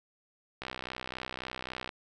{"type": "click train", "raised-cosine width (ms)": 0.3, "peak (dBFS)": -21, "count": 82, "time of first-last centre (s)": [0.62, 1.892], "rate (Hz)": 63.7, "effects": []}